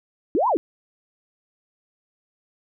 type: linear two-way sweep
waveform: sine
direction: up then down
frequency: 261.5 to 1046.5 to 261.5 Hz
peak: -17 dBFS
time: 0.35-0.57 s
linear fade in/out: 0 ms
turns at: 0.48 s
effects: none